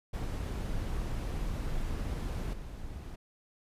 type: noise with level steps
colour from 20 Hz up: brown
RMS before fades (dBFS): -34 / -42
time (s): 0.13-3.16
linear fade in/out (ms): 10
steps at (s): 2.53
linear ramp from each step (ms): 5
effects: resampled to 32000 Hz